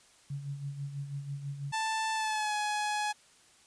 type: tone with tremolo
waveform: sine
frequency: 140.9 Hz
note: C#3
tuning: 29 cents sharp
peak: -33 dBFS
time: 0.3-1.72 s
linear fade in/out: 5 ms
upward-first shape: sine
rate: 6.1 Hz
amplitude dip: 60%
type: tone with pitch glide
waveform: sawtooth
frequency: 883 to 840.2 Hz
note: A5 to G#5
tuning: +6 to +20 cents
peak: -26 dBFS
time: 1.72-3.13 s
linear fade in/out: 20 ms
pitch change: -86 cents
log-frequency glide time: 2.14-2.54 s
effects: white hiss -61 dBFS RMS until 3.66 s + resampled to 22050 Hz